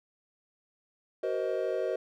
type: chord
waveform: triangle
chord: C half-diminished seventh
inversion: second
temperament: just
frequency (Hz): 376.7 / 470.9 / 523.3 / 627.9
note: Gb4 / Bb4 / C5 / Eb5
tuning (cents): +31 / +18 / 0 / +16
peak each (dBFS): -32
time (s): 1.23-1.96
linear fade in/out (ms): 5
effects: none